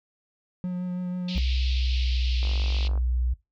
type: tone with vibrato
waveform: triangle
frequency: 180.1 Hz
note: F#3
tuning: 46 cents flat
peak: -24 dBFS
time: 0.64-1.38 s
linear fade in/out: 0 ms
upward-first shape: sine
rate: 6.1 Hz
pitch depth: 12 cents each way
type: band-pass noise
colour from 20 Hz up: pink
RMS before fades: -37 dBFS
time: 1.28-2.88 s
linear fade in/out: 5 ms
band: 2500 to 4800 Hz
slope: 48 dB/octave
type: tone with pitch glide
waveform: sine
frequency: 63.4 to 61.35 Hz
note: B1 to B1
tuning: +46 to -11 cents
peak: -22 dBFS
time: 1.35-3.34 s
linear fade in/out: 10 ms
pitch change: -57 cents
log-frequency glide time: 1.7-2.43 s
type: click train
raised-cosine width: 1 ms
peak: -27 dBFS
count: 27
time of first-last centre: 2.43-2.976 s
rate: 47.6 Hz
effects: noise-tail reverb RT60 0.2 s tail -19 dB re dry